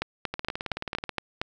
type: two click trains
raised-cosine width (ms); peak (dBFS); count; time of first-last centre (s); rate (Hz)
0.3; -11 / -15; 7 / 15; 0.02-1.415 / 0.34-1.093; 4.3 / 18.6
effects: none